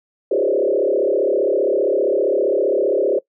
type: tone with frequency modulation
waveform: sine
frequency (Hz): 466.2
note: A#4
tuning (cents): 0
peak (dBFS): -14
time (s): 0.31-3.19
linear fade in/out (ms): 5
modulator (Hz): 35.2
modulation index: 3.1
effects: noise-tail reverb RT60 0.1 s tail -21 dB re dry